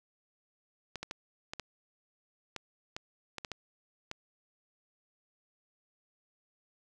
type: clicks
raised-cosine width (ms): 0.2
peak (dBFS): -21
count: 11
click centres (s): 0.957 / 1.03 / 1.111 / 1.535 / 1.597 / 2.563 / 2.965 / 3.383 / 3.448 / 3.517 / 4.114
effects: none